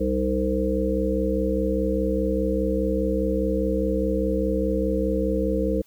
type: harmonic tone with a mistuned harmonic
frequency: 64.9 Hz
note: C2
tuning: 13 cents flat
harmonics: 1 / 3 / 5 / 7 / 8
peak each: -27 / -27 / -27 / -27 / -27 dBFS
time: 0-5.82 s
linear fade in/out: 10 ms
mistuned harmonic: 5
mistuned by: -73 cents
effects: white hiss -59 dBFS RMS until 5.86 s